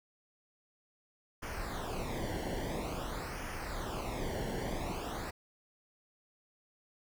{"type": "noise with flanger", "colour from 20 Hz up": "brown", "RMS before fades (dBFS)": -38, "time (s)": [1.42, 5.31], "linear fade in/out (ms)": 10, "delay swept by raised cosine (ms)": [0.25, 0.81], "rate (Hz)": 0.49, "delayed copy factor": -0.75, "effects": []}